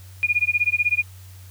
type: tone with tremolo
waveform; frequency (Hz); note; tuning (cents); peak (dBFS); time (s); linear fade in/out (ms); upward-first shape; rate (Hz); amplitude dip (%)
sine; 2437; D#7; -37; -14; 0.23-1.03; 0; sine; 16; 100
effects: added 93 Hz sine -40 dBFS peak until 1.5 s + white hiss -51 dBFS RMS until 1.5 s